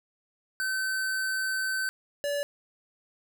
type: tone pair in turn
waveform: square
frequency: 1534 / 574.6 Hz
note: G6 / D5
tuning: -38 / -38 cents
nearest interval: octave + perfect fourth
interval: 1700 cents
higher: first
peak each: -28 dBFS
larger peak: neither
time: 0.6-1.89 / 2.24-2.43 s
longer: first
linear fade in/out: 0 ms
effects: none